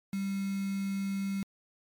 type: tone with quantisation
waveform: sine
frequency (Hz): 196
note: G3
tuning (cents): 0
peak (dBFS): -30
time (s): 0.13-1.43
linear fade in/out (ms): 2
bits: 7
effects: MP3 96 kbps